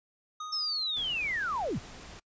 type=tone with exponential decay; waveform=square; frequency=1244.5 Hz; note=D#6; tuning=in tune; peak=-36 dBFS; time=0.4-1.42 s; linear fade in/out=5 ms; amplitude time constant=220 ms
type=linear sweep; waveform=sine; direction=down; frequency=5380 to 65.41 Hz; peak=-29 dBFS; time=0.52-1.79 s; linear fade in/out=10 ms
type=noise; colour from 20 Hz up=pink; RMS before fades=-47 dBFS; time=0.96-2.2 s; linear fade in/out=10 ms
effects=noise-tail reverb RT60 0.1 s tail -25 dB re dry + resampled to 16000 Hz